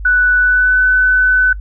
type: tone with pitch glide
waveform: sine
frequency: 1485 to 1505.7 Hz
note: F#6 to F#6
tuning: +6 to +30 cents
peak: -8 dBFS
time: 0.05-1.53 s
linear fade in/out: 5 ms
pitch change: +24 cents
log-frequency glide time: 0.38-0.82 s
effects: noise-tail reverb RT60 0.1 s tail -25 dB re dry + added 50 Hz sine -23 dBFS peak until 1.6 s